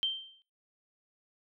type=tone with exponential decay; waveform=sine; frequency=3136 Hz; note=G7; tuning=in tune; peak=-25 dBFS; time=0.03-0.42 s; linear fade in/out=0 ms; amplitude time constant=84 ms; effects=noise-tail reverb RT60 0.4 s tail -22 dB re dry